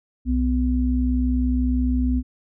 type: tone pair together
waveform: sine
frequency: 63 / 251.7 Hz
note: B1 / B3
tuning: +35 / +33 cents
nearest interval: 2 octaves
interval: 2398 cents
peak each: -20 / -21 dBFS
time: 0.25-2.23 s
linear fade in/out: 50 ms
effects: none